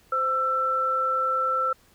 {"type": "tone pair together", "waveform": "sine", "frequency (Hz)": [518, 1335], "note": ["C5", "E6"], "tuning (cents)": [-17, 22], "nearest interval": "octave + major third", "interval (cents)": 1639, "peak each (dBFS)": [-30, -22], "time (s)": [0.12, 1.73], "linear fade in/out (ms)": 5, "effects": ["pink hiss -59 dBFS RMS until 1.94 s"]}